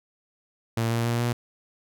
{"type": "tone with pitch steps", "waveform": "sawtooth", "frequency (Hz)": [114.7, 116.37, 118.06, 119.78], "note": ["A#2", "A#2", "A#2", "A#2"], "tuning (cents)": [-28, -3, 22, 47], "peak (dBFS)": -19, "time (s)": [0.77, 1.33], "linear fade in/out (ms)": 5, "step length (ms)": 140, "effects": []}